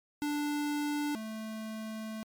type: tone pair in turn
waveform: square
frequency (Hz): 293.7 / 219.1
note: D4 / A3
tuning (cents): 0 / -7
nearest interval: perfect fourth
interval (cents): 507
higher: first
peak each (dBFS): -31 / -38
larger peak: first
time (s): 0.22-1.15 / 1.15-2.23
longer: second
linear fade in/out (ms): 0
effects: MP3 96 kbps